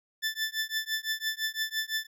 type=tone with tremolo; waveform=20% pulse; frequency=1760 Hz; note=A6; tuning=in tune; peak=-21 dBFS; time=0.22-2.07 s; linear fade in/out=20 ms; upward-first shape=triangle; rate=5.9 Hz; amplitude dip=100%; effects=none